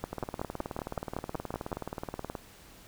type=two click trains; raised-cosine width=1 ms; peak=-21 / -18 dBFS; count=43 / 10; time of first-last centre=0.13-2.352 / 0.04-1.729 s; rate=18.9 / 5.33 Hz; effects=pink hiss -54 dBFS RMS until 2.87 s